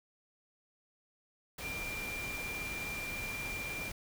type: noise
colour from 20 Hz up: pink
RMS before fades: -43 dBFS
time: 1.58-3.92 s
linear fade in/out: 5 ms
type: tone with tremolo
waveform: sine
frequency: 2379 Hz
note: D7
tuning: 22 cents sharp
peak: -37 dBFS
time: 1.6-3.92 s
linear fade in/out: 50 ms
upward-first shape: triangle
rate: 19 Hz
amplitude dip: 35%
effects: none